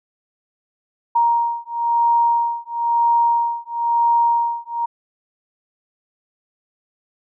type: beating tone pair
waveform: sine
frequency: 937 / 938 Hz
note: A#5 / A#5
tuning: +9 / +11 cents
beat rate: 1 Hz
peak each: -18 / -18 dBFS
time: 1.15-4.86 s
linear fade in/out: 10 ms
effects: none